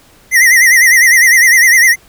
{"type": "tone with vibrato", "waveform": "square", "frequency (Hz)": 1960, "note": "B6", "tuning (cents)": -14, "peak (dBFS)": -5, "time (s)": [0.31, 1.96], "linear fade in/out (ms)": 50, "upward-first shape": "sine", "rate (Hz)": 9.9, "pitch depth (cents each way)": 110, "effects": ["pink hiss -45 dBFS RMS until 2.08 s"]}